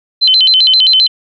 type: tone with vibrato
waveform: sine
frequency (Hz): 3534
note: A7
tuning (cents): +7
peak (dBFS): -5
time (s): 0.21-1.08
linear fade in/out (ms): 20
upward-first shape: square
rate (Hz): 7.6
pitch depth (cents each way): 250
effects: none